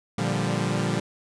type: chord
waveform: sawtooth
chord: G minor seventh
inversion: first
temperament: equal with one note detuned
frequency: 116.54 / 146.83 / 174.61 / 197.13 Hz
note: Bb2 / D3 / F3 / G3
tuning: 0 / 0 / 0 / +10 cents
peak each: -25 dBFS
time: 0.18-1 s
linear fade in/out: 5 ms
effects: resampled to 22050 Hz